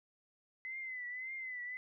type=tone with vibrato; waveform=sine; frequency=2031 Hz; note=B6; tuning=48 cents sharp; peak=-40 dBFS; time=0.65-1.77 s; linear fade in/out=0 ms; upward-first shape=triangle; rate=1.8 Hz; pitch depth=80 cents each way; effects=none